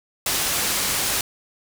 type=low-pass noise; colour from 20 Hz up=white; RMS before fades=-23 dBFS; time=0.26-1.21 s; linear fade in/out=2 ms; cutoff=12000 Hz; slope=12 dB/octave; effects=none